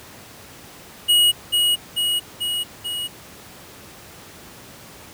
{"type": "tone with echo", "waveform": "square", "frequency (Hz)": 2900, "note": "F#7", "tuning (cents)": -35, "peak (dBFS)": -13, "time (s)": [1.08, 1.32], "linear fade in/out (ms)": 20, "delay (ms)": 440, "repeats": 4, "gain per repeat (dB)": -3, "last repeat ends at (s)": 3.08, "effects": ["pink hiss -42 dBFS RMS until 5.13 s", "high-pass 80 Hz 12 dB/octave"]}